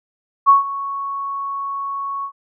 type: tone with ADSR envelope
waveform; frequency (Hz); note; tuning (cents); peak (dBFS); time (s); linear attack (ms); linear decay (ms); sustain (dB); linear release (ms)
sine; 1108.7; C#6; 0; -5; 0.46-2.32; 31; 140; -17; 79
effects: none